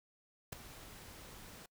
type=noise with ADSR envelope; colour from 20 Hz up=pink; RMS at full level=-38 dBFS; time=0.52-1.66 s; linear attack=10 ms; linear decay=3 ms; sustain=-15 dB; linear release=4 ms; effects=noise-tail reverb RT60 0.1 s tail -26 dB re dry